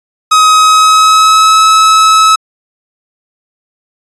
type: tone with pitch glide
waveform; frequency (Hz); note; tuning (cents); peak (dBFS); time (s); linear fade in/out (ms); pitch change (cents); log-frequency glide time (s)
45% pulse; 1266 to 1293.3; D#6 to E6; +30 to -33; -3; 0.31-2.36; 10; +37; 0.5-1.63
effects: resampled to 22050 Hz